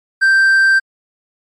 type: tone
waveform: triangle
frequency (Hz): 1568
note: G6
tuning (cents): 0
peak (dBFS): -6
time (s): 0.21-0.8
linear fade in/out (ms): 20
effects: MP3 48 kbps